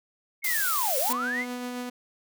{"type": "linear two-way sweep", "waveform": "sine", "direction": "down then up", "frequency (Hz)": [2217, 493.9, 2217], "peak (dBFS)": -27, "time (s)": [0.42, 1.46], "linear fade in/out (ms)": 50, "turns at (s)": 0.98}
{"type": "noise", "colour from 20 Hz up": "blue", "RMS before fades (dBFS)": -28, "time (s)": [0.44, 1.13], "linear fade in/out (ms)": 5}
{"type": "tone with tremolo", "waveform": "sawtooth", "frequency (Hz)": 247, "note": "B3", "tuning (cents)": 0, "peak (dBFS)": -27, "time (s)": [1.09, 1.9], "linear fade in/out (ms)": 10, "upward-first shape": "sine", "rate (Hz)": 7.5, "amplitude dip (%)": 25}
{"effects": []}